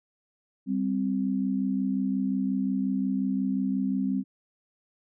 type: tone pair together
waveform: sine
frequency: 195.98 / 261.6 Hz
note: G3 / C4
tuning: 0 / 0 cents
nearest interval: perfect fourth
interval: 500 cents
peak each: -27 dBFS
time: 0.66-4.24 s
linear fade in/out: 50 ms
effects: none